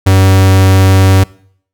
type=tone; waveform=45% pulse; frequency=95.3 Hz; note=G2; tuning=48 cents flat; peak=-4 dBFS; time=0.06-1.24 s; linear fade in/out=10 ms; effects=noise-tail reverb RT60 0.6 s tail -23 dB re dry